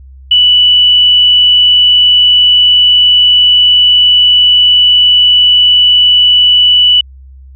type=tone with frequency modulation; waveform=sine; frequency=2963 Hz; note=F#7; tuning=2 cents sharp; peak=-3 dBFS; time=0.31-7.01 s; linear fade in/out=5 ms; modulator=69 Hz; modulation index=0.22; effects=added 66 Hz sine -31 dBFS peak until 7.55 s